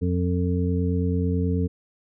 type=harmonic tone; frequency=89.2 Hz; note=F2; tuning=37 cents sharp; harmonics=1 / 2 / 3 / 5; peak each=-23 / -26 / -28 / -30 dBFS; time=0.01-1.68 s; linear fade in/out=20 ms; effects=none